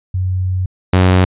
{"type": "tone pair in turn", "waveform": ["sine", "sawtooth"], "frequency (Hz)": [92.5, 92.17], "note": ["F#2", "F#2"], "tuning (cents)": [0, -6], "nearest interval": "unison", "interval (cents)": 6, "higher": "first", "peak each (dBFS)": [-14, -4], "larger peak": "second", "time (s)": [[0.14, 0.66], [0.93, 1.25]], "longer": "first", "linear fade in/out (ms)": 5, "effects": ["resampled to 8000 Hz"]}